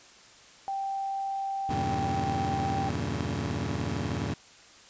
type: tone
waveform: sine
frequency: 783 Hz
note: G5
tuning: 2 cents flat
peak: -29 dBFS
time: 0.68-2.89 s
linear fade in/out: 0 ms
type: chord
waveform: 20% pulse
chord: E diminished seventh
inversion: none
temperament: just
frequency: 82.41 / 98.89 / 118.67 / 142.4 Hz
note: E2 / G2 / Bb2 / Db3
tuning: 0 / +16 / +31 / +47 cents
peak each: -30 dBFS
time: 1.69-4.34 s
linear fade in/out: 5 ms
effects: white hiss -53 dBFS RMS until 4.89 s + resampled to 16000 Hz